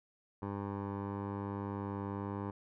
15% pulse tone with low-pass filter, 100.1 Hz, G2, 37 cents sharp, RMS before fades -39 dBFS, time 0.42-2.51 s, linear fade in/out 5 ms, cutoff 980 Hz, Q 1.8, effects none

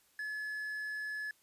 triangle tone with quantisation, 1711 Hz, A6, 49 cents flat, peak -35 dBFS, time 0.19-1.31 s, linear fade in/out 2 ms, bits 10, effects white hiss -69 dBFS RMS until 1.42 s + resampled to 32000 Hz

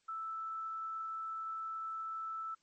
sine tone, 1318.5 Hz, E6, in tune, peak -38 dBFS, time 0.08-2.55 s, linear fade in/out 10 ms, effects white hiss -75 dBFS RMS until 2.62 s + MP3 32 kbps

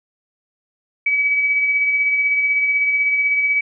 sine tone with tremolo, 2281 Hz, C#7, 49 cents sharp, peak -13 dBFS, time 1.06-3.61 s, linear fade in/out 5 ms, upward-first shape sine, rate 16 Hz, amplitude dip 35%, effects none

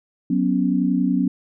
sine chord, F# suspended fourth, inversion none, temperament just, 185 / 246.7 / 277.5 Hz, F#3 / B3 / C#4, 0 / -2 / +2 cents, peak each -21 dBFS, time 0.3-1.28 s, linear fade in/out 5 ms, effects none

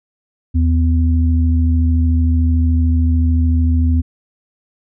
sine tone pair together, 79.3 / 251.4 Hz, D#2 / B3, +33 / +31 cents, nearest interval octave + minor sixth, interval 1998 cents, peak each -11 / -19 dBFS, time 0.54-4.02 s, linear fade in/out 20 ms, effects none

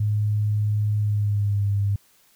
sine tone with pitch glide, 105.2 to 100.62 Hz, G#2 to G2, +23 to +46 cents, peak -19 dBFS, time 0-1.96 s, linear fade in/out 5 ms, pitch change -77 cents, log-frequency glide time 0.97-1.69 s, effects white hiss -59 dBFS RMS until 2.35 s

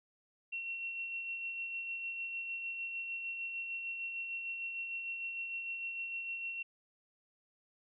sine tone with tremolo, 2724 Hz, F7, 44 cents flat, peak -36 dBFS, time 0.52-6.63 s, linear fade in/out 10 ms, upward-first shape sine, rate 6.6 Hz, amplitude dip 35%, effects none

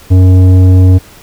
triangle tone with tanh clipping, 92.5 Hz, F#2, in tune, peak -3 dBFS, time 0.1-0.99 s, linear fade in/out 20 ms, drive 15 dB, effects pink hiss -37 dBFS RMS until 1.22 s

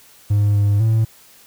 triangle tone with pitch steps, 103 / 102 / 111.4 Hz, G#2 / G#2 / A2, -14 / -31 / +22 cents, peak -10 dBFS, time 0.3-1.05 s, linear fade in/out 10 ms, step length 250 ms, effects tanh soft clip ceiling -6 dBFS + white hiss -48 dBFS RMS until 1.46 s

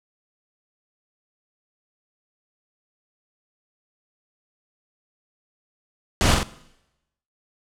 pink noise with echo, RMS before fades -19 dBFS, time 6.21-6.34 s, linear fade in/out 0 ms, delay 45 ms, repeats 2, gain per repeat -3 dB, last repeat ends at 6.43 s, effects noise-tail reverb RT60 0.9 s tail -19 dB re dry + low-pass 8000 Hz 12 dB/octave

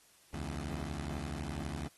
15% pulse beating tone pair, 70.5 / 82.5 Hz, C#2 / E2, +30 / +2 cents, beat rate 12 Hz, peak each -33 / -35 dBFS, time 0.33-1.88 s, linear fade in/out 10 ms, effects white hiss -64 dBFS RMS until 1.97 s + AAC 32 kbps

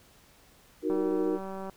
sine chord, D# minor, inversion none, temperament equal, 311.1 / 370 / 466.2 Hz, D#4 / F#4 / A#4, 0 / 0 / 0 cents, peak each -29 / -30 / -31 dBFS, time 0.82-1.39 s, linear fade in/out 50 ms
click train, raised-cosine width 1 ms, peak -26 dBFS, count 154, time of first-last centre 0.9-1.697 s, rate 192 Hz
effects pink hiss -59 dBFS RMS until 1.76 s

